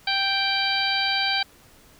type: harmonic tone with a mistuned harmonic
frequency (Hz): 784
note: G5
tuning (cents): 0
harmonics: 1 / 2 / 3 / 4 / 5 / 6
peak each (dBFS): -28 / -28 / -28 / -28 / -28 / -28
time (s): 0.07-1.43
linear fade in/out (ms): 5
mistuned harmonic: 6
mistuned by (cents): -26
effects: pink hiss -53 dBFS RMS until 1.99 s